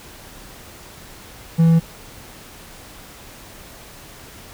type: tone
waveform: triangle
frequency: 164.81 Hz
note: E3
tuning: in tune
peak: -8 dBFS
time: 1.58-1.8 s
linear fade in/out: 20 ms
effects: pink hiss -41 dBFS RMS until 4.53 s